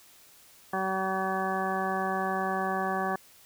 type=harmonic tone; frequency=190.1 Hz; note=F#3; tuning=47 cents sharp; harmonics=1 / 2 / 3 / 4 / 5 / 6 / 8 / 9; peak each=-35 / -35 / -38 / -31 / -41 / -34 / -40 / -37 dBFS; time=0.73-3.16 s; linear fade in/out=5 ms; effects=white hiss -56 dBFS RMS until 3.45 s